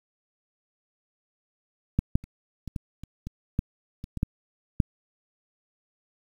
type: clicks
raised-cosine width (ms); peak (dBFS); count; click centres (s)
5; -9 / -8 / -30 / -23 / -18 / -27 / -22 / -11 / -24 / -19 / -10 / -7; 12; 1.99 / 2.155 / 2.24 / 2.677 / 2.762 / 3.036 / 3.27 / 3.591 / 4.041 / 4.173 / 4.231 / 4.802
effects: 8-bit